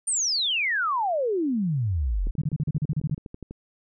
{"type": "exponential sweep", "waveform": "sine", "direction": "down", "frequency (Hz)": [9260, 35.7], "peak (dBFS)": -22, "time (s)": [0.07, 2.31], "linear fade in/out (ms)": 10}
{"type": "click train", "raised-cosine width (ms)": 3, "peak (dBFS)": -24, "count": 16, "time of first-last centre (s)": [2.27, 3.51], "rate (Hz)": 12.1}
{"type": "tone bursts", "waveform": "sine", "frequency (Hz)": 150, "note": "D3", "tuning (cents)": 37, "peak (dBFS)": -21, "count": 11, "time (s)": [2.38, 3.147], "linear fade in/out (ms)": 5, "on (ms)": 37, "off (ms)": 36}
{"effects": []}